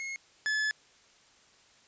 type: tone pair in turn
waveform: 45% pulse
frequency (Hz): 2163 / 1721.2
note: C#7 / A6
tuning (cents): -43 / -39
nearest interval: major third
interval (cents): 396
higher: first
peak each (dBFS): -35 / -27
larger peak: second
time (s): 0-0.16 / 0.46-0.71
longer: second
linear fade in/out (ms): 0
effects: white hiss -61 dBFS RMS until 1.87 s + resampled to 16000 Hz